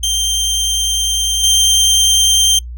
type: tone with level steps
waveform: 25% pulse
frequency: 3155 Hz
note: G7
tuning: 10 cents sharp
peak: -10 / -5 dBFS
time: 0.03-2.59 s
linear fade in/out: 5 ms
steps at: 1.43 s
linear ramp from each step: 10 ms
effects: noise-tail reverb RT60 0.1 s tail -24 dB re dry + added 60 Hz sine -25 dBFS peak until 2.77 s